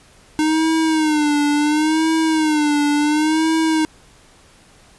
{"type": "tone with vibrato", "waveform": "square", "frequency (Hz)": 306.4, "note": "D#4", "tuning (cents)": -27, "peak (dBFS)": -15, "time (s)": [0.39, 3.85], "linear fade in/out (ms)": 0, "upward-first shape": "sine", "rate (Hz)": 0.71, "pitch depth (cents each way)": 85, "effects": ["pink hiss -49 dBFS RMS until 4.98 s", "resampled to 24000 Hz"]}